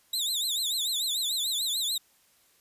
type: tone with vibrato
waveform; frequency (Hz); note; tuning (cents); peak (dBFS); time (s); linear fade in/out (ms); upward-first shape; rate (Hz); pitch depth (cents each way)
sawtooth; 3768; A#7; +18; -24; 0.13-1.98; 5; triangle; 6.8; 200
effects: white hiss -64 dBFS RMS until 2.6 s + resampled to 32000 Hz